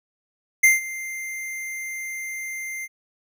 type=tone with ADSR envelope; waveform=square; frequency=2093 Hz; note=C7; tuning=in tune; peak=-11 dBFS; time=0.63-2.88 s; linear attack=11 ms; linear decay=160 ms; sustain=-19 dB; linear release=38 ms; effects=none